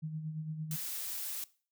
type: tone with tremolo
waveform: sine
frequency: 156.2 Hz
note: D#3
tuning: 7 cents sharp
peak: -34 dBFS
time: 0.02-0.77 s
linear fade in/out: 20 ms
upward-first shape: sine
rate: 8.8 Hz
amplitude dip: 50%
type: noise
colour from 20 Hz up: blue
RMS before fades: -39 dBFS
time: 0.71-1.44 s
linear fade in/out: 2 ms
effects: noise-tail reverb RT60 0.4 s tail -20 dB re dry